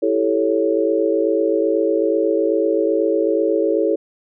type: chord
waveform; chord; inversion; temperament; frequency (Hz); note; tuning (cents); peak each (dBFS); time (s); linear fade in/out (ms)
sine; A dominant seventh; second; equal; 329.6 / 392 / 440 / 554.4; E4 / G4 / A4 / C#5; 0 / 0 / 0 / 0; -20 / -22 / -19 / -21; 0.02-3.96; 10
effects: none